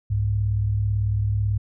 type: tone pair together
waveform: sine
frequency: 65.41 / 103.53 Hz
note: C2 / G#2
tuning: 0 / -5 cents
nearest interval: minor sixth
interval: 795 cents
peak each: -27 / -20 dBFS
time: 0.1-1.58 s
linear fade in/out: 10 ms
effects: none